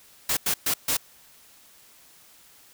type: noise bursts at uneven times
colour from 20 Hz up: white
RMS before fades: -24 dBFS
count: 4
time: 0.29-0.37 / 0.46-0.54 / 0.66-0.74 / 0.88-0.97 s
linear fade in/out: 5 ms
effects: white hiss -54 dBFS RMS until 2.73 s